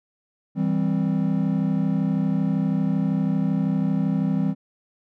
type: chord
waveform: triangle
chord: C major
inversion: first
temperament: just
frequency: 163.52 / 196.22 / 261.6 Hz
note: E3 / G3 / C4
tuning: -14 / +2 / 0 cents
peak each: -22 / -21 / -24 dBFS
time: 0.55-4.55 s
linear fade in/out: 50 ms
effects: none